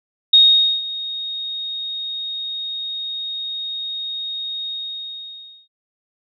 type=tone with ADSR envelope; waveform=sine; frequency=3729 Hz; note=A#7; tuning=in tune; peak=-6 dBFS; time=0.33-5.68 s; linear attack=6 ms; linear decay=480 ms; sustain=-18 dB; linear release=1000 ms; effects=none